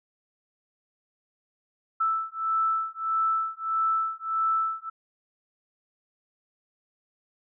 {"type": "beating tone pair", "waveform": "sine", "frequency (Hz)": [1318.5, 1320.1], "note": ["E6", "E6"], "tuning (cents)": [0, 2], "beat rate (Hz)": 1.6, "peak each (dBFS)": -27, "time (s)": [2, 4.9], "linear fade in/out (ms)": 10, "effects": []}